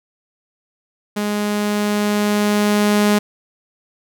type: tone with level ramp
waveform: sawtooth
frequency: 207.7 Hz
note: G#3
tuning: in tune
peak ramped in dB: -15 to -8 dBFS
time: 1.16-3.19 s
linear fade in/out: 10 ms
effects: none